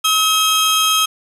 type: tone pair together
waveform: sawtooth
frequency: 1280 / 3214 Hz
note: D#6 / G7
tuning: +49 / +43 cents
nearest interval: octave + major third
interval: 1594 cents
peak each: -12 dBFS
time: 0.04-1.06 s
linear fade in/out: 10 ms
effects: resampled to 32000 Hz + 7-bit